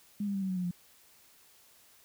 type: tone with pitch steps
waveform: sine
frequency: 205.3 / 200.1 / 195.13 / 190.23 / 185.45 / 180.8 / 176.26 Hz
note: G#3 / G3 / G3 / F#3 / F#3 / F#3 / F3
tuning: -20 / +36 / -8 / +48 / +4 / -40 / +16 cents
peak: -30 dBFS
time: 0.2-0.711 s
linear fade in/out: 5 ms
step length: 73 ms
effects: white hiss -61 dBFS RMS until 2.04 s